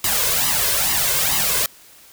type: noise with flanger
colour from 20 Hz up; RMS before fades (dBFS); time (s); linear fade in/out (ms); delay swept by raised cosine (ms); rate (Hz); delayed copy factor
white; -19; 0.04-1.66; 2; 1 to 1.96; 2.3; +0.7
effects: white hiss -47 dBFS RMS until 2.12 s